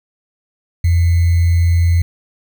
sine tone with sample-and-hold, 85.3 Hz, F2, 40 cents flat, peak -9 dBFS, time 0.84-2.02 s, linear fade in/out 5 ms, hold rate 2100 Hz, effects none

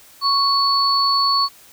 sine tone pair together, 1108.7 / 4435 Hz, C#6 / C#8, 0 / 0 cents, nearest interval 2 octaves, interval 2400 cents, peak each -17 dBFS, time 0.21-1.49 s, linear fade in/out 50 ms, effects white hiss -47 dBFS RMS until 1.72 s

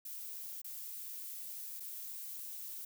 violet noise with dropouts, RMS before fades -45 dBFS, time 0.05-2.85 s, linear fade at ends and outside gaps 5 ms, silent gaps 0.618-0.644 / 1.799-1.803 s, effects none

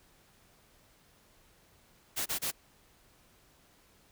white noise bursts, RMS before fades -33 dBFS, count 3, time 2.16-2.516 s, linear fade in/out 20 ms, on 100 ms, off 28 ms, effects pink hiss -64 dBFS RMS until 4.11 s

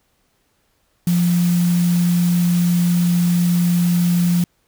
sine tone in noise, 174.61 Hz, F3, in tune, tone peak -13 dBFS, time 1.07-4.44 s, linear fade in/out 2 ms, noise white, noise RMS -31 dBFS, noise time 1.07-4.44 s, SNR +15 dB, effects pink hiss -64 dBFS RMS until 4.67 s

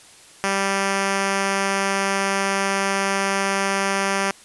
5% pulse tone, 196 Hz, G3, in tune, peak -8 dBFS, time 0.44-4.31 s, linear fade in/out 0 ms, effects white hiss -47 dBFS RMS until 4.44 s + resampled to 24000 Hz

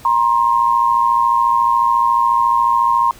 sine tone pair together, 946 / 1060.1 Hz, A#5 / C6, +25 / +22 cents, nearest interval major second, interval 197 cents, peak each -14 dBFS, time 0.05-3.11 s, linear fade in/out 2 ms, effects pink hiss -42 dBFS RMS until 3.19 s

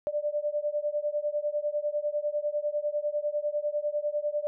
sine beating tone pair, 587.3 / 597.3 Hz, D5 / D5, 0 / +29 cents, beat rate 10 Hz, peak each -30 dBFS, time 0.07-4.47 s, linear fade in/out 0 ms, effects none

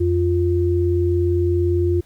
sine tone pair together, 87.5 / 350 Hz, F2 / F4, +4 / +4 cents, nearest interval 2 octaves, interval 2400 cents, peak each -18 dBFS, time 0-2.01 s, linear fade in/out 10 ms, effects pink hiss -55 dBFS RMS until 2.05 s

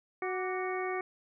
harmonic tone with a mistuned harmonic, 370 Hz, F#4, in tune, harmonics 1 / 2 / 3 / 4 / 5 / 6, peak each -34 / -38 / -40 / -47 / -42 / -41 dBFS, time 0.22-1.01 s, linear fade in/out 2 ms, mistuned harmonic 3, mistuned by +85 cents, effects none

